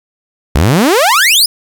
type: exponential sweep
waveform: sawtooth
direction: up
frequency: 61.1 to 5274 Hz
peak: -3 dBFS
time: 0.55-1.46 s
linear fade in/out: 5 ms
effects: 7-bit